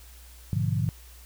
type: chord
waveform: sine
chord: G# diminished seventh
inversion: none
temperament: equal with one note detuned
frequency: 103.83 / 123.47 / 148.45 / 174.61 Hz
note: G#2 / B2 / D3 / F3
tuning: 0 / 0 / +19 / 0 cents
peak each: -27 / -29 / -29 / -32 dBFS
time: 0.53-0.89 s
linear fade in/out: 0 ms
effects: added 60 Hz sine -47 dBFS peak until 1.25 s + white hiss -53 dBFS RMS until 1.25 s